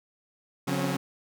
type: tone cluster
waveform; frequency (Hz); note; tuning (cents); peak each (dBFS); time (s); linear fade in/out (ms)
sawtooth; 141.3 / 181.7 / 257 / 274.2; C#3 / F#3 / C4 / C#4; +34 / -31 / -31 / -19; -27 / -27 / -32 / -28; 0.67-0.97; 10
effects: none